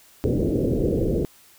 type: low-pass noise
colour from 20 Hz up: white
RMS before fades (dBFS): -22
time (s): 0.24-1.25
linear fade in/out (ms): 0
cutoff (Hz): 500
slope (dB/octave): 48
effects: white hiss -53 dBFS RMS until 1.58 s